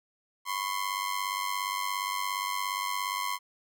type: ring-modulated tone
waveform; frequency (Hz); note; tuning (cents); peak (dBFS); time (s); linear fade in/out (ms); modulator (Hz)
sawtooth; 1048; C6; +2; -23; 0.45-3.39; 50; 48.6
effects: none